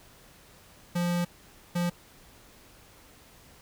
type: tone bursts at uneven times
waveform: square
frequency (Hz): 174.61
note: F3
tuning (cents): 0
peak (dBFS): -26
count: 2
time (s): 0.95-1.25 / 1.75-1.9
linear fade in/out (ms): 10
effects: pink hiss -55 dBFS RMS until 3.61 s